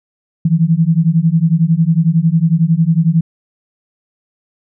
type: beating tone pair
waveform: sine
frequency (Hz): 158.7 / 169.7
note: D#3 / F3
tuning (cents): +35 / -49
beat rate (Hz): 11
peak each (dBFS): -12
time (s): 0.45-3.21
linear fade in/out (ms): 5
effects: none